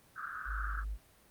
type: band-pass noise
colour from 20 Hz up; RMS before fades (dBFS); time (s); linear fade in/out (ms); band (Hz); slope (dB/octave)
white; -41; 0.15-0.85; 50; 1200 to 1600; 96
type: tone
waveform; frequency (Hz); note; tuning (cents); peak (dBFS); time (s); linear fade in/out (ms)
sine; 51.9; G#1; 0; -35; 0.45-0.98; 50
effects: pink hiss -63 dBFS RMS until 1.3 s + Opus 32 kbps